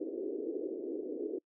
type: band-pass noise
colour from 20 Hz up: pink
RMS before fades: -38 dBFS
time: 0-1.39 s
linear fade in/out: 10 ms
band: 310 to 460 Hz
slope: 48 dB/octave
effects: noise-tail reverb RT60 0.1 s tail -26 dB re dry